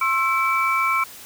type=tone cluster; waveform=sine; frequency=1067 / 1330 / 2304 Hz; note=C6 / E6 / D7; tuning=+34 / +15 / -34 cents; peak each=-22 dBFS; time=0.01-1.04 s; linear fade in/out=5 ms; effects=white hiss -41 dBFS RMS until 1.25 s + high-pass 60 Hz 12 dB/octave